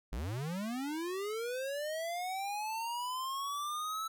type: linear sweep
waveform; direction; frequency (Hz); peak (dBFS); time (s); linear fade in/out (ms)
square; up; 45.63 to 1318.5; -36; 0.12-4.08; 10
effects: none